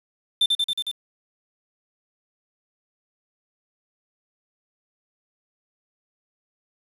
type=tone with echo; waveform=triangle; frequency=3562 Hz; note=A7; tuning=21 cents sharp; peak=-14 dBFS; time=0.41-0.46 s; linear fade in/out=5 ms; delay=91 ms; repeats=5; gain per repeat=-2 dB; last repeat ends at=0.915 s; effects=resampled to 32000 Hz + 7-bit